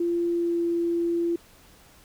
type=tone with pitch glide; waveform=sine; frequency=343.3 to 340.5 Hz; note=F4 to F4; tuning=-30 to -44 cents; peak=-22 dBFS; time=0-1.36 s; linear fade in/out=5 ms; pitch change=-14 cents; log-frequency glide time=0.3-0.64 s; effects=pink hiss -54 dBFS RMS until 2.04 s